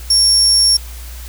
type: tone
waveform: 35% pulse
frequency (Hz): 5500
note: F8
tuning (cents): -27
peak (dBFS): -6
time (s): 0.1-0.77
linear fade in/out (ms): 5
effects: added 60 Hz sine -28 dBFS peak until 1.28 s + white hiss -37 dBFS RMS until 1.28 s

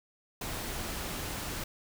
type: noise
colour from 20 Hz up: pink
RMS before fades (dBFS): -37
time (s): 0.41-1.64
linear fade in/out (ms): 5
effects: none

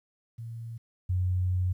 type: tone pair in turn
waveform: sine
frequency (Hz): 115 / 91.28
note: A#2 / F#2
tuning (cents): -23 / -23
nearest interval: major third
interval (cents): 400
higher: first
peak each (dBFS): -36 / -24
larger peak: second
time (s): 0.38-0.78 / 1.09-1.73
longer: second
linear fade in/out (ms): 10
effects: 11-bit

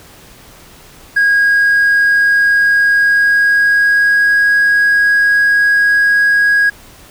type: tone with pitch glide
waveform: triangle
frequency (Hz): 1639 to 1649.4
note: G#6 to G#6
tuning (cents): -23 to -12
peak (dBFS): -5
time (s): 1.16-6.7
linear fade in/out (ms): 10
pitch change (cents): +11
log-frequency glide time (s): 2.91-4.41
effects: tanh soft clip ceiling -3 dBFS + pink hiss -40 dBFS RMS until 7.1 s

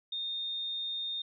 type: tone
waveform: sine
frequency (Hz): 3660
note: A#7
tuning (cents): -32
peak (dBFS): -33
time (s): 0.12-1.22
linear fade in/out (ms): 5
effects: none

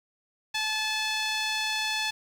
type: tone with band-pass filter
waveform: sawtooth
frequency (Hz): 866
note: A5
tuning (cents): -28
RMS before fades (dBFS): -29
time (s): 0.54-2.11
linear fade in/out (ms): 10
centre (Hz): 3600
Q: 1.2
effects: 8-bit

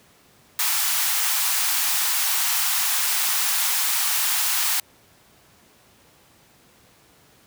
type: high-pass noise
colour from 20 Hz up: white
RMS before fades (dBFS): -22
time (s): 0.59-4.8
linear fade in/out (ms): 2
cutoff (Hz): 760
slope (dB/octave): 48
effects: pink hiss -55 dBFS RMS until 7.46 s + high-pass 80 Hz 12 dB/octave

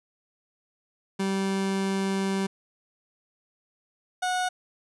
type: tone pair in turn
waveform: 30% pulse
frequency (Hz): 193.9 / 732.1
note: G3 / F#5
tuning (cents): -19 / -19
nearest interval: octave + major seventh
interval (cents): 2300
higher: second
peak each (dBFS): -22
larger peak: neither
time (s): 1.19-2.47 / 4.22-4.49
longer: first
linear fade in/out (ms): 10
effects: resampled to 24000 Hz

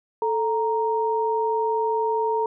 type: tone pair together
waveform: sine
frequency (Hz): 440 / 932.3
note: A4 / A#5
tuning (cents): 0 / 0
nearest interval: octave + minor second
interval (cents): 1300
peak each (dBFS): -23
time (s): 0.22-2.46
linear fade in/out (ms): 2
effects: none

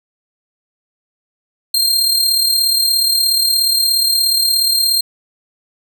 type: tone with amplitude modulation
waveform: sawtooth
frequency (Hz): 4191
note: C8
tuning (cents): +2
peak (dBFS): -7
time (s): 1.74-5.01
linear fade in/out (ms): 5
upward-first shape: sine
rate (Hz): 36.9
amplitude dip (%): 45
effects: none

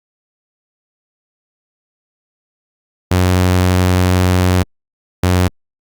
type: tone pair in turn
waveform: sawtooth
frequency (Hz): 91.2 / 90.57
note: F#2 / F#2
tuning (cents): -24 / -36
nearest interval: unison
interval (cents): 12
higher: first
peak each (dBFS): -6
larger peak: neither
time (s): 3.11-4.63 / 5.23-5.48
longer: first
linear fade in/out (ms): 5
effects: Opus 48 kbps

